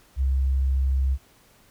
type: tone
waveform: sine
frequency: 66.6 Hz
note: C2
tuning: 31 cents sharp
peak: -19 dBFS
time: 0.16-1.18 s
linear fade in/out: 50 ms
effects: pink hiss -57 dBFS RMS until 1.7 s